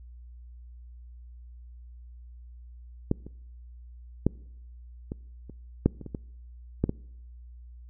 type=clicks; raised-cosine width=3 ms; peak=-10 / -28 / -8 / -20 / -29 / -6 / -26 / -25 / -19 / -10 / -14 dBFS; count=11; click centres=3.114 / 3.266 / 4.266 / 5.119 / 5.497 / 5.86 / 6.013 / 6.063 / 6.148 / 6.84 / 6.894 s; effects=noise-tail reverb RT60 0.8 s tail -25 dB re dry + added 60 Hz sine -44 dBFS peak until 7.89 s